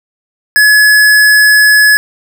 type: tone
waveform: square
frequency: 1700 Hz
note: G#6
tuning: 40 cents sharp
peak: -4 dBFS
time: 0.56-1.97 s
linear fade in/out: 0 ms
effects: none